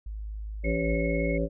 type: tone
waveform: sine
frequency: 52.7 Hz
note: G#1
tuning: 26 cents sharp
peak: -33 dBFS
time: 0.06-0.95 s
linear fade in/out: 5 ms
type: harmonic tone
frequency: 55.9 Hz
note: A1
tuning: 28 cents sharp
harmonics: 1 / 3 / 5 / 7 / 9 / 10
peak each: -29 / -31 / -32 / -34 / -34 / -31 dBFS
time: 0.63-1.49 s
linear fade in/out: 50 ms
type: tone with tremolo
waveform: sine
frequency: 2180 Hz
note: C#7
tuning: 29 cents flat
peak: -32 dBFS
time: 0.64-1.38 s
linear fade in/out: 5 ms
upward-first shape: triangle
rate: 20 Hz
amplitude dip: 55%
effects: none

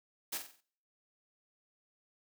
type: noise with echo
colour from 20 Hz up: white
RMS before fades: -37 dBFS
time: 0.32-0.38 s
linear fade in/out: 10 ms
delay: 46 ms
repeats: 5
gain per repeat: -7 dB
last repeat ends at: 0.61 s
effects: noise-tail reverb RT60 0.6 s tail -25 dB re dry + high-pass 200 Hz 12 dB/octave

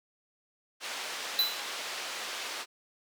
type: band-pass noise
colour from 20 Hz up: white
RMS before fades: -38 dBFS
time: 0.8-2.66 s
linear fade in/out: 50 ms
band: 460 to 4500 Hz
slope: 12 dB/octave
type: tone with exponential decay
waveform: square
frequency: 3990 Hz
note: B7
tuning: 17 cents sharp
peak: -21 dBFS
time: 1.39-1.67 s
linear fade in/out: 1 ms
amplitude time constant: 59 ms
effects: none

